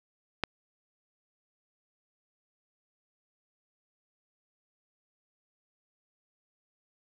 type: click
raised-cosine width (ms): 0.3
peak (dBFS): -11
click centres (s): 0.437
effects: none